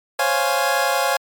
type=chord; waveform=25% pulse; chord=Db major seventh; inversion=third; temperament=equal; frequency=523.3 / 554.4 / 698.5 / 830.6 Hz; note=C5 / Db5 / F5 / Ab5; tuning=0 / 0 / 0 / 0 cents; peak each=-21 / -19 / -19 / -18 dBFS; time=0.19-1.17 s; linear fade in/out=5 ms; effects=MP3 96 kbps